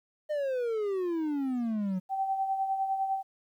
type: exponential sweep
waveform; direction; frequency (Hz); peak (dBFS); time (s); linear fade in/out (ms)
triangle; down; 615 to 181.1; -26; 0.29-2; 20
type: tone with tremolo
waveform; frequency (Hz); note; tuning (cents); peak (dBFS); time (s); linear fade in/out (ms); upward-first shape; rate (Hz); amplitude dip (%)
sine; 774; G5; -22; -25; 2.09-3.23; 50; sine; 9.9; 50
effects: 11-bit